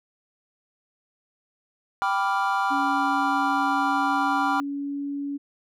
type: chord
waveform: triangle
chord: G dominant seventh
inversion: none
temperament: equal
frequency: 784 / 987.8 / 1174.7 / 1396.9 Hz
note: G5 / B5 / D6 / F6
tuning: 0 / 0 / 0 / 0 cents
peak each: -24 / -25 / -26 / -26 dBFS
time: 2.02-4.6 s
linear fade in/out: 0 ms
type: tone with pitch glide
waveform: sine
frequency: 279.6 to 283 Hz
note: C#4 to C#4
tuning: +15 to +36 cents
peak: -27 dBFS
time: 2.7-5.38 s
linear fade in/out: 20 ms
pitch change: +21 cents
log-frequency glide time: 3.67-5.03 s
effects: none